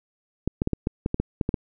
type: clicks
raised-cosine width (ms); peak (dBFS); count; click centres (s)
3; -10; 11; 0.476 / 0.619 / 0.674 / 0.733 / 0.871 / 1.061 / 1.144 / 1.2 / 1.412 / 1.491 / 1.542
effects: none